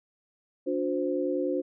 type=tone cluster; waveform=sine; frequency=289.3 / 359.7 / 519 Hz; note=D4 / F#4 / C5; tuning=-26 / -49 / -14 cents; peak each=-30 dBFS; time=0.66-1.62 s; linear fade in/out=20 ms; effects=none